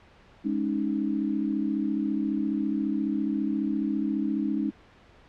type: chord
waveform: sine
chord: Ab suspended fourth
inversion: none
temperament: just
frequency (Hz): 207.7 / 276.9 / 311.5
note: Ab3 / Db4 / Eb4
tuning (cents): 0 / -2 / +2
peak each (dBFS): -29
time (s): 0.44-4.71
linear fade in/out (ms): 20
effects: pink hiss -55 dBFS RMS until 5.28 s + low-pass 3000 Hz 12 dB/octave